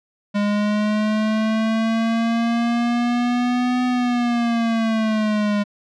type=linear two-way sweep; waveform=square; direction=up then down; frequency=204.2 to 250.5 to 204.2 Hz; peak=-18 dBFS; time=0.34-5.64 s; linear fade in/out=20 ms; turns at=3.85 s; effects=low-pass 4000 Hz 12 dB/octave